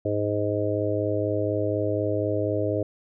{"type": "harmonic tone", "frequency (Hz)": 104.1, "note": "G#2", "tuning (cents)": 5, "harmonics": [1, 3, 4, 5, 6], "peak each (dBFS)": [-29, -29, -29, -29, -29], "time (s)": [0.05, 2.83], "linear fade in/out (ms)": 5, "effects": []}